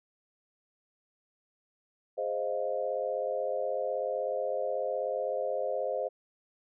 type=chord; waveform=sine; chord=F minor seventh; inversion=first; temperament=equal; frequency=415.3 / 523.3 / 622.3 / 698.5 Hz; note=Ab4 / C5 / Eb5 / F5; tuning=0 / 0 / 0 / 0 cents; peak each=-38 / -32 / -34 / -38 dBFS; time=2.17-6.09 s; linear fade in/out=20 ms; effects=none